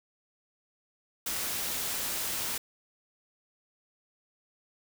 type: noise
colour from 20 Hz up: white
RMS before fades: -33 dBFS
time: 1.26-2.58 s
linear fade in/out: 5 ms
effects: none